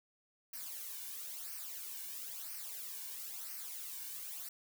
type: noise with flanger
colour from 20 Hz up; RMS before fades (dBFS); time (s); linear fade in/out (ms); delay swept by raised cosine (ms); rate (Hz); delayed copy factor
blue; -45; 0.53-4.49; 5; 0.27 to 1.57; 1; -0.7
effects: none